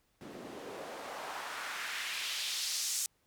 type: noise with band-pass filter sweep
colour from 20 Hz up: white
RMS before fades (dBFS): -39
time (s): 0.21-3.06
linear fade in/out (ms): 0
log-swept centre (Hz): 240 to 7300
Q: 1.5
effects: pink hiss -74 dBFS RMS until 3.26 s